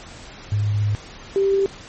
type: tone pair in turn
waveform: sine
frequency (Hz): 103.83 / 392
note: G#2 / G4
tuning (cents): 0 / 0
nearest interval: octave + major seventh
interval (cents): 2300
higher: second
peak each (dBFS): -17 / -15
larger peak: second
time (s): 0.52-0.95 / 1.36-1.66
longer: first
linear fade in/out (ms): 0
effects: pink hiss -40 dBFS RMS until 1.88 s + MP3 32 kbps

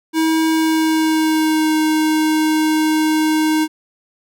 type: tone with pitch glide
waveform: square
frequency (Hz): 320.6 to 311.8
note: E4 to D#4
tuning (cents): -48 to +4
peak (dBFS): -14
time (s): 0.13-3.68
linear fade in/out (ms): 50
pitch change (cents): -48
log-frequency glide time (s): 0.48-1.76
effects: none

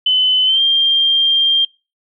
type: tone with pitch glide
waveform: sine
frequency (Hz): 3027 to 3189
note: F#7 to G7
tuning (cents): +39 to +29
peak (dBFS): -10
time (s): 0.06-1.65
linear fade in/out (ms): 5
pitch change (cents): +90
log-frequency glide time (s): 0.45-0.61
effects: noise-tail reverb RT60 0.3 s tail -23 dB re dry

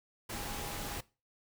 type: tone in noise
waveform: sine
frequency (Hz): 818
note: G#5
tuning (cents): -26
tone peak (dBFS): -48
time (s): 0.34-0.99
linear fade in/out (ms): 10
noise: pink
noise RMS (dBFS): -40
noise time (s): 0.29-1.01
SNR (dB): -11
effects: noise-tail reverb RT60 0.3 s tail -20 dB re dry

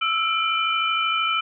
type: tone cluster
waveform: sine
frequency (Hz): 1314 / 1367 / 2376 / 3020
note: E6 / F6 / D7 / F#7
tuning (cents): -6 / -37 / +20 / +35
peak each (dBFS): -23 / -31 / -25 / -26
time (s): 0.01-1.41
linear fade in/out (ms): 10
effects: none

